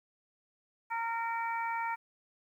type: harmonic tone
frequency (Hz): 460.1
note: A#4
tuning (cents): -23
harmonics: 2 / 3 / 4 / 5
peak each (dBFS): -33 / -40 / -42 / -41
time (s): 0.9-1.96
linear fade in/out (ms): 20
effects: 11-bit